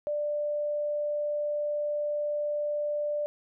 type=tone; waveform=sine; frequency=591 Hz; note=D5; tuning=11 cents sharp; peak=-27 dBFS; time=0.07-3.26 s; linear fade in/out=0 ms; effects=none